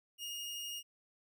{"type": "tone", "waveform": "sawtooth", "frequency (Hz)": 2852, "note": "F7", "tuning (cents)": 36, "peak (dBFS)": -37, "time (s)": [0.18, 0.83], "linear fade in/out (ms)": 50, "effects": []}